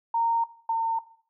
sine tone pair in turn, 923 / 908.7 Hz, A#5 / A#5, -17 / -44 cents, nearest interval unison, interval 27 cents, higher first, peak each -22 dBFS, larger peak neither, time 0.14-0.44 / 0.69-0.99 s, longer neither, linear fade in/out 5 ms, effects noise-tail reverb RT60 0.5 s tail -17 dB re dry

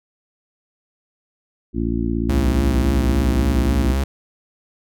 harmonic tone, 57.1 Hz, A#1, 35 cents flat, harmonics 1 / 2 / 3 / 4 / 5 / 6, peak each -24 / -27 / -30 / -24 / -25 / -27 dBFS, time 1.73-3.95 s, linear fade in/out 50 ms
45% pulse tone with vibrato, 67 Hz, C2, 42 cents sharp, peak -17 dBFS, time 2.29-4.04 s, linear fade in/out 5 ms, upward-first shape sine, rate 3.6 Hz, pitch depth 39 cents each way
effects none

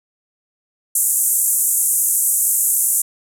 white band-pass noise, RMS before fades -17 dBFS, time 0.95-3.02 s, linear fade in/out 5 ms, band 7300 to 13000 Hz, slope 48 dB/octave, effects none

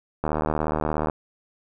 click train, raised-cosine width 1 ms, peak -10 dBFS, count 67, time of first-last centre 0.24-1.098 s, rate 76.9 Hz, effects none

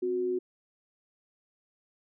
sine tone pair together, 258.9 / 366.1 Hz, C4 / F#4, -18 / -18 cents, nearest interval tritone, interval 600 cents, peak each -38 / -27 dBFS, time 0.02-0.39 s, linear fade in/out 10 ms, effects none

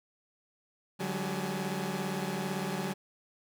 sawtooth tone cluster, 146.7 / 184.7 / 202.4 / 390.7 / 848 Hz, D3 / F#3 / G#3 / G4 / G#5, -2 / -3 / -44 / -6 / +36 cents, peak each -36 / -31 / -35 / -38 / -39 dBFS, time 0.99-2.94 s, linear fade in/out 20 ms, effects none

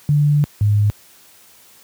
sine tone pair in turn, 146.83 / 103.82 Hz, D3 / G#2, 0 / 0 cents, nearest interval tritone, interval 600 cents, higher first, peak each -11 dBFS, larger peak neither, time 0.09-0.44 / 0.61-0.9 s, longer first, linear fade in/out 0 ms, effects white hiss -48 dBFS RMS until 1.83 s + high-pass 60 Hz 12 dB/octave

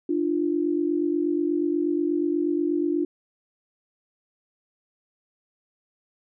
sine tone pair together, 298.3 / 346.6 Hz, D4 / F4, +27 / -13 cents, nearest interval minor third, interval 260 cents, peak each -24 dBFS, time 0.09-3.05 s, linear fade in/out 5 ms, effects none

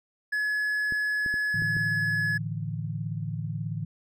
triangle tone, 1699 Hz, G#6, 39 cents sharp, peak -23 dBFS, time 0.32-2.38 s, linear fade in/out 10 ms
clicks, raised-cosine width 3 ms, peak -26 dBFS, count 5, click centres 0.923 / 1.262 / 1.341 / 1.621 / 1.767 s
sine chord, A suspended fourth, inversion none, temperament just, 110 / 146.67 / 165 Hz, A2 / D3 / E3, 0 / -2 / +2 cents, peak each -33 / -34 / -34 dBFS, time 1.54-3.85 s, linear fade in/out 5 ms
effects none

